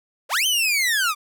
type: linear two-way sweep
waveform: sawtooth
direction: up then down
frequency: 428 to 3136 to 1156 Hz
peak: -15 dBFS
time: 0.29-1.15 s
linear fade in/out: 50 ms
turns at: 0.46 s
effects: none